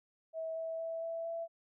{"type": "tone with pitch steps", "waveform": "sine", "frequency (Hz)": [647, 651.9, 656.8, 661.7, 666.7], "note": ["E5", "E5", "E5", "E5", "E5"], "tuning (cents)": [-32, -19, -6, 6, 19], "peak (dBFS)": -36, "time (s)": [0.33, 1.48], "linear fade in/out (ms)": 50, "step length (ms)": 230, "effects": []}